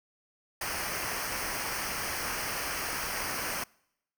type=noise with comb filter; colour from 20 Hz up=pink; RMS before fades=-34 dBFS; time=0.61-3.64 s; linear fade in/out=5 ms; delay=0.27 ms; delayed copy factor=-0.75; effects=noise-tail reverb RT60 0.8 s tail -26 dB re dry